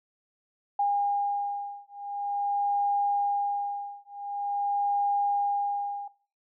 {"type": "beating tone pair", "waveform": "sine", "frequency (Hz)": [810, 810.46], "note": ["G#5", "G#5"], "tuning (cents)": [-43, -43], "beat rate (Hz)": 0.46, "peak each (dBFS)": -28, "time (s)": [0.79, 6.08], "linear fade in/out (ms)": 5, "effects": ["noise-tail reverb RT60 0.4 s tail -19 dB re dry"]}